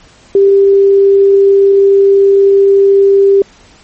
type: tone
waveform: sine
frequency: 394.9 Hz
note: G4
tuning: 13 cents sharp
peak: -3 dBFS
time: 0.35-3.42 s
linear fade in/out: 2 ms
effects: pink hiss -42 dBFS RMS until 3.83 s + MP3 32 kbps